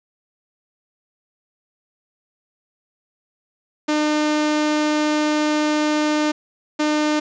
sawtooth tone pair in turn, 302.4 / 302.4 Hz, D#4 / D#4, -49 / -49 cents, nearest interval unison, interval 0 cents, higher neither, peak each -13 dBFS, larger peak neither, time 3.88-6.32 / 6.79-7.2 s, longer first, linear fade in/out 10 ms, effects resampled to 16000 Hz + 8-bit

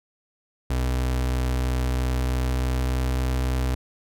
35% pulse tone with pitch glide, 63 to 63.66 Hz, B1 to C2, +35 to -47 cents, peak -20 dBFS, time 0.7-3.75 s, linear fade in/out 5 ms, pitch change +18 cents, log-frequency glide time 2.03-3.16 s, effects none

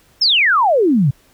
sine exponential sweep, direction down, 5490 to 123.47 Hz, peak -10 dBFS, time 0.21-1.11 s, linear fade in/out 10 ms, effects pink hiss -53 dBFS RMS until 1.33 s

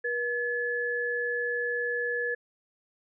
sine tone pair together, 480.9 / 1713.7 Hz, B4 / A6, -46 / -46 cents, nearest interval octave + minor seventh, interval 2200 cents, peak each -31 / -29 dBFS, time 0.04-2.35 s, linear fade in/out 10 ms, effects none

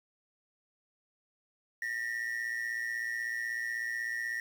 triangle ring-modulated tone, 1864.7 Hz, A#6, in tune, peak -28 dBFS, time 1.82-4.4 s, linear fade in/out 2 ms, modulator 58.1 Hz, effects 9-bit

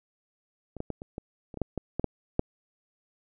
clicks, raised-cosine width 2 ms, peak -26 / -19 / -19 / -26 / -22 / -29 / -23 / -13 / -17 / -15 / -12 / -9 dBFS, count 12, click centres 0.767 / 0.804 / 0.903 / 1.019 / 1.181 / 1.542 / 1.573 / 1.617 / 1.777 / 1.996 / 2.043 / 2.394 s, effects none

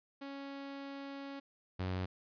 sawtooth tone pair in turn, 277.2 / 92.5 Hz, C#4 / F#2, 0 / 0 cents, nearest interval octave + perfect fifth, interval 1900 cents, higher first, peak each -39 / -31 dBFS, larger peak second, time 0.21-1.4 / 1.79-2.06 s, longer first, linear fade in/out 10 ms, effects resampled to 11025 Hz

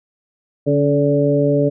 harmonic tone with a mistuned harmonic, 144.3 Hz, D3, 30 cents flat, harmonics 1 / 2 / 3 / 4, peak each -18 / -18 / -18 / -18 dBFS, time 0.66-1.7 s, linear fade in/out 20 ms, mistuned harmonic 2, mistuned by -31 cents, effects none

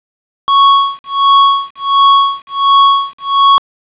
square tone with tremolo, 1108.7 Hz, C#6, in tune, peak -4 dBFS, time 0.48-3.58 s, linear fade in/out 0 ms, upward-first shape sine, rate 1.4 Hz, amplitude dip 100%, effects resampled to 8000 Hz + 7-bit

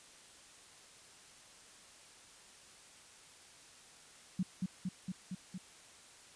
sine tone with echo, 184.7 Hz, F#3, 3 cents flat, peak -30 dBFS, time 4.39-4.43 s, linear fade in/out 5 ms, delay 230 ms, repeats 5, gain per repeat -2 dB, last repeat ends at 5.58 s, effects white hiss -58 dBFS RMS until 6.35 s + resampled to 22050 Hz

